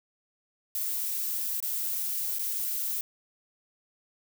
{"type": "noise with dropouts", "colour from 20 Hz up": "violet", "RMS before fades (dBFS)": -31, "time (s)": [0.75, 3.01], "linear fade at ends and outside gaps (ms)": 1, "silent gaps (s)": [[1.602, 1.626], [2.386, 2.393]], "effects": []}